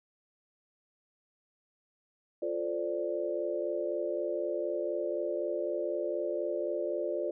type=chord; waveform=sine; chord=D minor seventh; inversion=first; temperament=equal; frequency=349.2 / 440 / 523.3 / 587.3 Hz; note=F4 / A4 / C5 / D5; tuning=0 / 0 / 0 / 0 cents; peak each=-35 / -38 / -37 / -34 dBFS; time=2.42-7.31 s; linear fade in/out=5 ms; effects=none